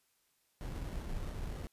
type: noise with sample-and-hold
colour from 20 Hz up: brown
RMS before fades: -40 dBFS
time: 0.61-1.67 s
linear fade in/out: 0 ms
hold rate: 2450 Hz
effects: white hiss -75 dBFS RMS until 1.72 s + resampled to 32000 Hz